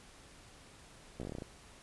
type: slowing click train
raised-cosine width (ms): 2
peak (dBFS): -28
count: 10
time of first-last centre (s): 1.2-1.422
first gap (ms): 15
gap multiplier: 1.12
effects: pink hiss -57 dBFS RMS until 1.82 s + resampled to 24000 Hz